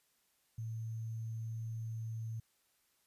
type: tone with sample-and-hold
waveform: sine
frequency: 112.6 Hz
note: A2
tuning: 40 cents sharp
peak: -38 dBFS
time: 0.58-2.4 s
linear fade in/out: 5 ms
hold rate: 6300 Hz
effects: white hiss -75 dBFS RMS until 3.06 s + resampled to 32000 Hz